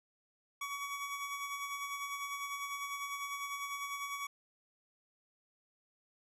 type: tone with tremolo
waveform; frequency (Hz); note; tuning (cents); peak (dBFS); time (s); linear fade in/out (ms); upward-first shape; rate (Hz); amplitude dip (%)
25% pulse; 1129; C#6; +31; -33; 0.61-4.27; 5; sine; 10; 45
effects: resampled to 32000 Hz